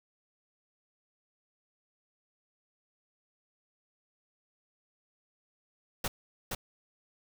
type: noise with echo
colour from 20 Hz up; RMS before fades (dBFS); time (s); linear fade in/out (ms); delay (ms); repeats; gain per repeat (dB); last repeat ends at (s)
pink; -32; 6.04-6.08; 5; 470; 1; -3; 6.55
effects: none